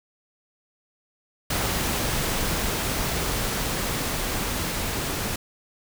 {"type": "noise with level ramp", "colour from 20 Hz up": "pink", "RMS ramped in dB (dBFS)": [-25, -28], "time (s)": [1.5, 5.36], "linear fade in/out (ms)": 5, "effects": []}